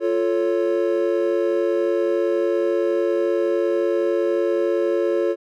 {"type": "chord", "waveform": "triangle", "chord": "F augmented", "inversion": "none", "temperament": "equal", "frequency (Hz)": [349.2, 440, 554.4], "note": ["F4", "A4", "C#5"], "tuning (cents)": [0, 0, 0], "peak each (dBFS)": [-19, -21, -21], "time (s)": [0, 5.36], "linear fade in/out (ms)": 50, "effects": []}